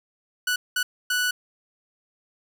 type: tone bursts at uneven times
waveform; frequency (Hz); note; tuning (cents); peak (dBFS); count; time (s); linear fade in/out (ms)
sawtooth; 1480; F#6; 0; -18; 3; 0.47-0.56 / 0.76-0.83 / 1.1-1.31; 5
effects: none